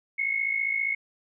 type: tone pair together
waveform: sine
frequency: 2145 / 2200 Hz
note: C7 / C#7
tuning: +42 / -14 cents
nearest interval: unison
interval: 44 cents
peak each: -29 / -26 dBFS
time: 0.18-0.95 s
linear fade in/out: 10 ms
effects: none